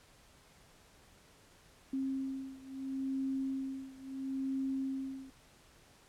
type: beating tone pair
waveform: sine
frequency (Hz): 267.3 / 268.04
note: C4 / C4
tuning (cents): +37 / +42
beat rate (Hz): 0.74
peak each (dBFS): -37 / -39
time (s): 1.93-5.3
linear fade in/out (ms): 5
effects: pink hiss -62 dBFS RMS until 6.08 s + low-pass 11000 Hz 12 dB/octave